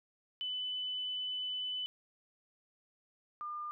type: tone pair in turn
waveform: sine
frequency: 3003 / 1204.2 Hz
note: F#7 / D6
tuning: +25 / +43 cents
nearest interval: octave + major third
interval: 1582 cents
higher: first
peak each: -35 / -38 dBFS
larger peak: first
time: 0.41-1.86 / 3.41-3.71 s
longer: first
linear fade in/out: 0 ms
effects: none